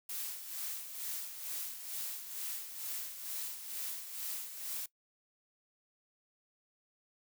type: noise with tremolo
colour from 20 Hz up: blue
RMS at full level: -39 dBFS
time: 0.09-4.86 s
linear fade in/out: 5 ms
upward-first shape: sine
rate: 2.2 Hz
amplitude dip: 60%
effects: noise-tail reverb RT60 0.1 s tail -20 dB re dry